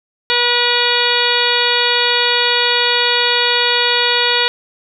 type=harmonic tone with a mistuned harmonic; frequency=483.6 Hz; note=B4; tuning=36 cents flat; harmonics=1 / 2 / 3 / 4 / 5 / 6 / 7 / 8 / 9; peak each=-21 / -21 / -21 / -21 / -21 / -21 / -21 / -21 / -21 dBFS; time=0.3-4.48 s; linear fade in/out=0 ms; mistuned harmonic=8; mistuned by=-40 cents; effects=none